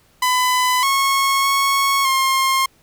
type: tone with pitch steps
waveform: sawtooth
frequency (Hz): 1004 / 1094 / 1102 / 1066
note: B5 / C#6 / C#6 / C6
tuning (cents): +28 / -23 / -11 / +32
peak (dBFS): -11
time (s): 0.22-2.66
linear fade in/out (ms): 5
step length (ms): 610
effects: pink hiss -56 dBFS RMS until 2.82 s